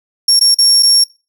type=tone with dropouts; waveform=35% pulse; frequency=5520 Hz; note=F8; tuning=21 cents flat; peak=-4 dBFS; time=0.28-1.04 s; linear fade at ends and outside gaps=5 ms; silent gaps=0.394-0.41 / 0.545-0.585 / 0.826-0.83 s; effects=noise-tail reverb RT60 0.3 s tail -23 dB re dry